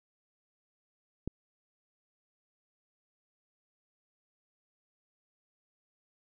click, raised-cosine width 3 ms, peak -21 dBFS, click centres 1.276 s, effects none

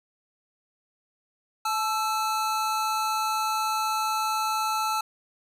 square tone pair together, 865.9 / 1330 Hz, A5 / E6, -28 / +15 cents, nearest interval perfect fifth, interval 743 cents, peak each -28 dBFS, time 1.65-5.01 s, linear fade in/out 5 ms, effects resampled to 32000 Hz

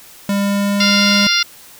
square tone with pitch glide, 200.3 to 203 Hz, G3 to G#3, +38 to -39 cents, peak -15 dBFS, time 0.29-1.27 s, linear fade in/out 2 ms, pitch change +23 cents, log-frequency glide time 0.39-1.07 s
harmonic tone, 698.5 Hz, F5, in tune, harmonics 2 / 3 / 4 / 5 / 6 / 7 / 8, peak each -20 / -20 / -20 / -20 / -20 / -20 / -20 dBFS, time 0.8-1.43 s, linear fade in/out 5 ms
effects white hiss -41 dBFS RMS until 1.79 s

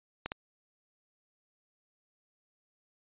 clicks, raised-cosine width 0.3 ms, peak -18 dBFS, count 2, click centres 0.26 / 0.319 s, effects resampled to 8000 Hz

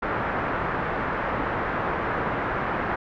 white low-pass noise, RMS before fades -27 dBFS, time 0.02-2.96 s, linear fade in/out 10 ms, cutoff 1600 Hz, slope 24 dB/octave, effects none

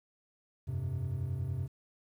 triangle chord, F suspended second, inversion none, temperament equal, 87.31 / 98 / 130.81 Hz, F2 / G2 / C3, 0 / 0 / 0 cents, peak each -36 / -35 / -33 dBFS, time 0.67-1.68 s, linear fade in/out 20 ms, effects tanh soft clip ceiling -23 dBFS + 11-bit

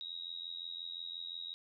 sine tone with amplitude modulation, 3800 Hz, A#7, 33 cents sharp, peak -37 dBFS, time 0.01-1.54 s, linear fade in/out 0 ms, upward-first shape sine, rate 85.7 Hz, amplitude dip 90%, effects none

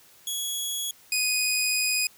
15% pulse tone pair in turn, 3347 / 2489 Hz, G#7 / D#7, +13 / 0 cents, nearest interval perfect fourth, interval 513 cents, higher first, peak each -21 / -16 dBFS, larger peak second, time 0.27-0.91 / 1.12-2.07 s, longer second, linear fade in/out 2 ms, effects white hiss -55 dBFS RMS until 2.17 s

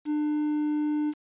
triangle tone with quantisation, 299.8 Hz, D4, 36 cents sharp, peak -22 dBFS, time 0.05-1.14 s, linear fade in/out 50 ms, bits 8, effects resampled to 8000 Hz

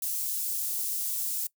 white high-pass noise, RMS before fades -31 dBFS, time 0.02-1.47 s, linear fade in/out 5 ms, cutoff 8100 Hz, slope 12 dB/octave, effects noise-tail reverb RT60 0.1 s tail -21 dB re dry

